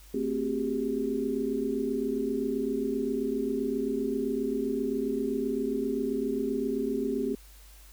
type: tone cluster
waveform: sine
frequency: 224.8 / 263.1 / 376.3 / 403.9 Hz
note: A3 / C4 / F#4 / G#4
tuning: +37 / +10 / +29 / -48 cents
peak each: -34 / -31 / -35 / -31 dBFS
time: 0.14-7.35 s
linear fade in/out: 5 ms
effects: added 50 Hz sine -50 dBFS peak until 7.92 s + white hiss -56 dBFS RMS until 7.92 s